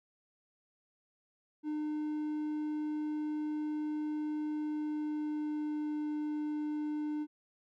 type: tone with pitch glide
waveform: triangle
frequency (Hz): 303 to 300.7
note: D#4 to D4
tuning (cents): -46 to +41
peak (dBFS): -31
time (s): 1.63-7.27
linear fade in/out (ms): 50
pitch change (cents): -13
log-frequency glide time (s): 4.49-6.03
effects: none